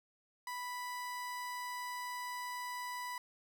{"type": "tone", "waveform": "30% pulse", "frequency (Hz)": 987.8, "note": "B5", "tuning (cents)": 0, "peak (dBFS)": -37, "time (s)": [0.47, 3.18], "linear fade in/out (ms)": 2, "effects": []}